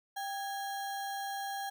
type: tone with sample-and-hold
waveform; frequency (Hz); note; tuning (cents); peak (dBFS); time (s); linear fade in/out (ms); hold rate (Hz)
sine; 790; G5; +13; -35; 0.16-1.7; 10; 2450
effects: none